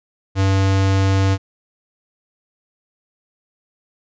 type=tone; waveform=square; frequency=96.7 Hz; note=G2; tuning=23 cents flat; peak=-14 dBFS; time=0.35-1.38 s; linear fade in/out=50 ms; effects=resampled to 16000 Hz